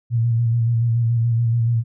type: tone with vibrato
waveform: sine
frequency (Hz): 116.54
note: A#2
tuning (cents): 0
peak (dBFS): -15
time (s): 0.1-1.84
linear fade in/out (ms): 50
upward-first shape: square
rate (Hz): 7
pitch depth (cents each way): 31
effects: none